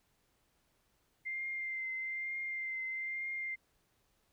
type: tone with vibrato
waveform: sine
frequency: 2093 Hz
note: C7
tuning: in tune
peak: -36 dBFS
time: 1.25-3.56 s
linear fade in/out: 20 ms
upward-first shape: triangle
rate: 1.1 Hz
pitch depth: 25 cents each way
effects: pink hiss -75 dBFS RMS until 4.32 s